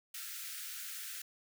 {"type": "high-pass noise", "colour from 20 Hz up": "white", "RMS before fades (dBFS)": -44, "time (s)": [0.14, 1.22], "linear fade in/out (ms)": 5, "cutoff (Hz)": 1300, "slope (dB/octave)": 96, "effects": []}